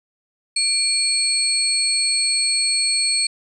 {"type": "tone cluster", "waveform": "sine", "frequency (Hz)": [2378, 4367, 8350], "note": ["D7", "C#8", "C9"], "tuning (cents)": [21, -27, -5], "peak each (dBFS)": [-26, -19, -21], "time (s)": [0.56, 3.27], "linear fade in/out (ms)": 5, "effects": []}